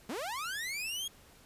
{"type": "linear sweep", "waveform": "sawtooth", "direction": "up", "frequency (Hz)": [190, 3322], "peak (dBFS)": -32, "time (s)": [0.09, 1.08], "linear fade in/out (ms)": 5, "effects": ["pink hiss -59 dBFS RMS until 1.45 s", "resampled to 32000 Hz"]}